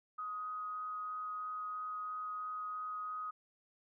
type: tone with amplitude modulation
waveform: sine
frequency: 1254 Hz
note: D#6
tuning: 13 cents sharp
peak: -37 dBFS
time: 0.18-3.31 s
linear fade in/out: 10 ms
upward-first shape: sine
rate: 189 Hz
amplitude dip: 30%
effects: none